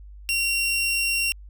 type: tone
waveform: sawtooth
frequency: 2748 Hz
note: F7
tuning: 29 cents flat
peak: -18 dBFS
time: 0.29-1.32 s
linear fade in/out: 0 ms
effects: added 50 Hz sine -40 dBFS peak until 1.49 s